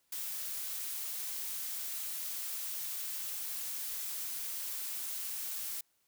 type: noise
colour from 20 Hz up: blue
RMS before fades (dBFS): -39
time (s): 0.12-5.81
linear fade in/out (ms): 5
effects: white hiss -75 dBFS RMS until 6.07 s